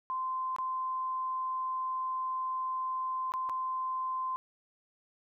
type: tone with dropouts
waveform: sine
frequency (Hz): 1037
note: C6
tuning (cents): -16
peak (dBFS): -31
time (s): 0.1-4.36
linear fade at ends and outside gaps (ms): 0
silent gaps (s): 0.563-0.585 / 3.32-3.338 / 3.491-3.496
effects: none